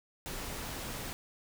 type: noise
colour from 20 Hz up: pink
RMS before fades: -40 dBFS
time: 0.26-1.13 s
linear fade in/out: 0 ms
effects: none